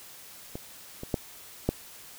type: clicks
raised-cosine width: 2 ms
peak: -22 / -23 / -12 / -10 dBFS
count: 4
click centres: 0.555 / 1.034 / 1.142 / 1.69 s
effects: white hiss -48 dBFS RMS until 2.18 s